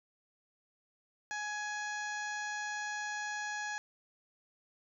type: harmonic tone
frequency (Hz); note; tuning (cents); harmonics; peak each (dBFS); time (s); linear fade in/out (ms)
837; G#5; +13; 1 / 2 / 3 / 4 / 5 / 6 / 7 / 8; -41 / -38 / -49 / -53 / -52 / -56 / -51 / -49; 1.31-3.78; 0
effects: none